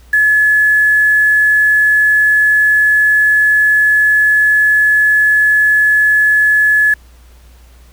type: tone with quantisation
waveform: sine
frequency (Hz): 1709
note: G#6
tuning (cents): +49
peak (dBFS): -7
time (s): 0.13-6.94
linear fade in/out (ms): 5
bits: 5
effects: added 60 Hz sine -39 dBFS peak until 7.92 s + pink hiss -49 dBFS RMS until 7.92 s